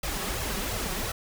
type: noise with flanger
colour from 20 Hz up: pink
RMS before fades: -31 dBFS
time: 0.03-1.12 s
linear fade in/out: 5 ms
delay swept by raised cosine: 1.5 to 5.4 ms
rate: 2.8 Hz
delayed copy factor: +0.8
effects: none